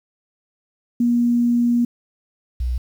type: tone pair in turn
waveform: sine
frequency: 239 / 61.61 Hz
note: A#3 / B1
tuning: +43 / -4 cents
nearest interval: octave + major seventh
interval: 2347 cents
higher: first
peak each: -14 / -19 dBFS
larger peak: first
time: 1-1.85 / 2.6-2.78 s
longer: first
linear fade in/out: 5 ms
effects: 8-bit